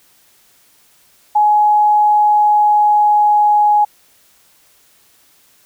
sine tone with pitch glide, 840 to 835.2 Hz, G#5 to G#5, +19 to +10 cents, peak -8 dBFS, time 1.35-3.85 s, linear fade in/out 10 ms, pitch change -9 cents, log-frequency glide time 1.93-3.73 s, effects white hiss -52 dBFS RMS until 5.65 s

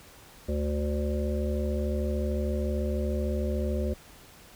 harmonic tone, 73.5 Hz, D2, 2 cents sharp, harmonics 1 / 3 / 5 / 7 / 8, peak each -28 / -33 / -35 / -36 / -37 dBFS, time 0.48-3.94 s, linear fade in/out 10 ms, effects pink hiss -52 dBFS RMS until 4.55 s

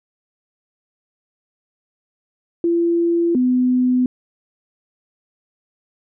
sine tone pair in turn, 340 / 251.7 Hz, F4 / B3, -46 / +33 cents, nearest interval perfect fourth, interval 521 cents, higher first, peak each -14 / -13 dBFS, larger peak second, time 2.64-3.35 / 3.35-4.06 s, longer neither, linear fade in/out 2 ms, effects none

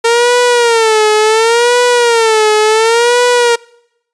sawtooth tone with vibrato, 457.4 Hz, A#4, 33 cents flat, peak -3 dBFS, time 0.04-3.56 s, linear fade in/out 10 ms, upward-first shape sine, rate 0.7 Hz, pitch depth 120 cents each way, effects noise-tail reverb RT60 0.8 s tail -26 dB re dry + resampled to 22050 Hz

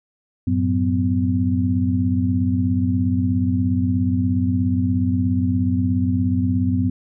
sine tone cluster, 94.4 / 111.3 / 185.3 / 253 Hz, F#2 / A2 / F#3 / B3, +35 / +20 / +3 / +42 cents, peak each -20 / -27 / -25 / -20 dBFS, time 0.47-6.9 s, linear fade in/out 5 ms, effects none

